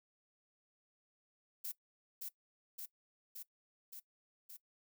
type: noise with echo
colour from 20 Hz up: violet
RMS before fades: -42 dBFS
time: 1.64-1.72 s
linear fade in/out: 10 ms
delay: 570 ms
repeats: 5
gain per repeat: -2 dB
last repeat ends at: 4.57 s
effects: noise-tail reverb RT60 0.1 s tail -19 dB re dry